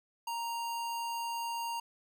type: tone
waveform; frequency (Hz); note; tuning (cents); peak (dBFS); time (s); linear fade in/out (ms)
square; 932.3; A#5; 0; -35; 0.27-1.8; 5
effects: none